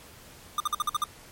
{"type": "tone bursts", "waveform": "square", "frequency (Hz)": 1206, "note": "D6", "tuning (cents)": 46, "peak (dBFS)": -24, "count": 7, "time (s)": [0.58, 1.04], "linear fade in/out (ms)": 2, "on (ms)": 22, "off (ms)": 51, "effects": ["pink hiss -50 dBFS RMS until 1.31 s", "MP3 64 kbps"]}